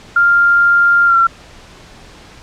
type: tone with pitch glide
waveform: sine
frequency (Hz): 1396.9 to 1360.3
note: F6 to F6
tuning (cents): 0 to -46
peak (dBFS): -7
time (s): 0.16-1.27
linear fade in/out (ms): 5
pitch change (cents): -46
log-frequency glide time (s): 1.06-1.16
effects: pink hiss -39 dBFS RMS until 2.42 s + low-pass 6000 Hz 12 dB/octave